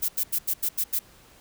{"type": "noise bursts", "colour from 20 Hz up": "violet", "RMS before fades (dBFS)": -25, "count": 7, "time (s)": [0.02, 0.992], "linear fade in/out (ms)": 10, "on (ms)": 66, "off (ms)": 85, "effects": ["pink hiss -54 dBFS RMS until 1.4 s"]}